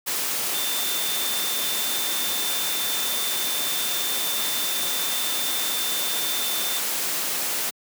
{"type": "tone in noise", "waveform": "sine", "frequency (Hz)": 3567, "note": "A7", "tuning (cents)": 23, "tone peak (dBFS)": -29, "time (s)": [0.53, 6.8], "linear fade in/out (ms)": 20, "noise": "white", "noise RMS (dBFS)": -26, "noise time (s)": [0.06, 7.71], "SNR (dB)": -6, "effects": ["high-pass 200 Hz 12 dB/octave"]}